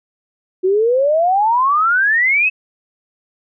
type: exponential sweep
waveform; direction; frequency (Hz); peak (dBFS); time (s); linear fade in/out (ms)
sine; up; 362 to 2632; -11; 0.63-2.5; 20
effects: none